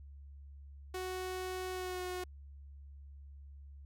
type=tone with pitch glide; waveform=sawtooth; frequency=370 to 363.6 Hz; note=F#4 to F#4; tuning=0 to -30 cents; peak=-34 dBFS; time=0.94-2.24 s; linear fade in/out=5 ms; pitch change=-30 cents; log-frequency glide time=1.72-2.02 s; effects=added 70 Hz sine -49 dBFS peak until 3.85 s

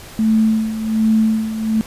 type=tone with tremolo; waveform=sine; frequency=220 Hz; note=A3; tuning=in tune; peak=-10 dBFS; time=0.19-1.81 s; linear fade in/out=0 ms; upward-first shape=sine; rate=1.3 Hz; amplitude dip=70%; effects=pink hiss -37 dBFS RMS until 1.86 s + resampled to 32000 Hz

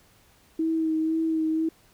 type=tone with vibrato; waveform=sine; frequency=320 Hz; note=D#4; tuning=49 cents sharp; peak=-22 dBFS; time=0.59-1.69 s; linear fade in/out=5 ms; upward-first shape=sine; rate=2 Hz; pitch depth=22 cents each way; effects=pink hiss -59 dBFS RMS until 1.93 s

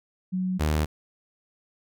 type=tone pair in turn; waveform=sine / sawtooth; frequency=185 / 76.54 Hz; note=F#3 / D#2; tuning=0 / -28 cents; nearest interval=octave + minor third; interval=1528 cents; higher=first; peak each=-24 / -18 dBFS; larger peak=second; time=0.32-0.59 / 0.59-0.86 s; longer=neither; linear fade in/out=20 ms; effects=none

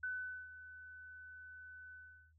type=tone with ADSR envelope; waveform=sine; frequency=1504 Hz; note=F#6; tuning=28 cents sharp; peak=-37 dBFS; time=0.03-2.33 s; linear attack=7 ms; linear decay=440 ms; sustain=-14 dB; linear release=400 ms; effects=added 79 Hz sine -66 dBFS peak until 2.38 s

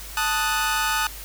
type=chord; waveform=sawtooth; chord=D# diminished; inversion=second; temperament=equal; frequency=880 / 1244.5 / 1480 Hz; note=A5 / D#6 / F#6; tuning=0 / 0 / 0 cents; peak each=-22 dBFS; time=0.17-1.07 s; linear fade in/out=2 ms; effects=added 50 Hz sine -39 dBFS peak until 1.24 s + white hiss -39 dBFS RMS until 1.24 s

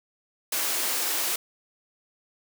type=high-pass noise; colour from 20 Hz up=white; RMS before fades=-27 dBFS; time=0.52-1.36 s; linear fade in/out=5 ms; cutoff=270 Hz; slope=24 dB/octave; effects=none

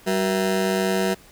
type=ring-modulated tone; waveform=25% pulse; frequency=284.5 Hz; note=C#4; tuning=45 cents sharp; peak=-13 dBFS; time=0.06-1.15 s; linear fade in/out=20 ms; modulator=91.1 Hz; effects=pink hiss -50 dBFS RMS until 1.31 s

